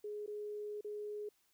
sine tone with dropouts, 418 Hz, G#4, 11 cents sharp, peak -40 dBFS, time 0.04-1.29 s, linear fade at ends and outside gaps 5 ms, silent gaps 0.263-0.276 / 0.81-0.845 s, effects white hiss -75 dBFS RMS until 1.53 s

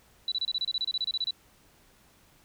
sine tone bursts, 3951 Hz, B7, in tune, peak -26 dBFS, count 16, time 0.28-1.308 s, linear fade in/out 2 ms, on 38 ms, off 28 ms, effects pink hiss -61 dBFS RMS until 2.44 s

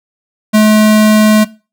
square tone, 214.4 Hz, A3, 45 cents flat, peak -5 dBFS, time 0.53-1.45 s, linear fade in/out 20 ms, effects noise-tail reverb RT60 0.3 s tail -19 dB re dry

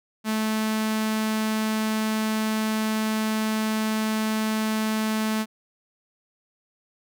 sawtooth tone with notch filter, 217.9 Hz, A3, 17 cents flat, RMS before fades -25 dBFS, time 0.24-5.46 s, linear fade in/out 50 ms, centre 500 Hz, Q 1.6, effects none

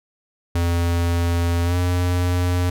square tone with pitch glide, 85.7 to 89.08 Hz, F2 to F2, -32 to +35 cents, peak -18 dBFS, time 0.55-2.7 s, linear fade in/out 5 ms, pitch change +67 cents, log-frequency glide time 1.64-1.76 s, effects none

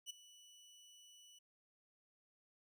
25% pulse tone with ADSR envelope, 2960 Hz, F#7, in tune, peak -39 dBFS, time 0.06-1.39 s, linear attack 41 ms, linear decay 9 ms, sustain -18 dB, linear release 8 ms, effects none

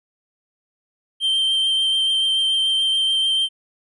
triangle tone with vibrato, 3139 Hz, G7, 2 cents sharp, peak -15 dBFS, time 1.2-3.49 s, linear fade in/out 50 ms, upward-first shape triangle, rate 6.9 Hz, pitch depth 14 cents each way, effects resampled to 24000 Hz

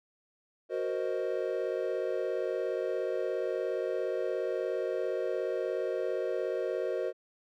triangle chord, C half-diminished seventh, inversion second, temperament equal, 370 / 466.2 / 523.3 / 622.3 Hz, Gb4 / Bb4 / C5 / Eb5, 0 / 0 / 0 / 0 cents, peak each -33 / -33 / -33 / -35 dBFS, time 0.69-7.13 s, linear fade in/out 50 ms, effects none

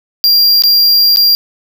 square tone with dropouts, 4766 Hz, D8, 25 cents sharp, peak -6 dBFS, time 0.24-1.35 s, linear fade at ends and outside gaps 0 ms, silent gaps 0.621-0.637 / 1.161-1.171 s, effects none

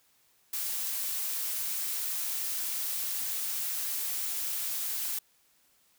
blue noise, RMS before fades -33 dBFS, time 0.53-5.19 s, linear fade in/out 5 ms, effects white hiss -67 dBFS RMS until 5.98 s

